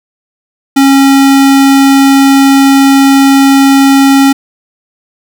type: tone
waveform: square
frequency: 273.4 Hz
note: C#4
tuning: 24 cents flat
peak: -3 dBFS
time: 0.76-4.33 s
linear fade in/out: 10 ms
effects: none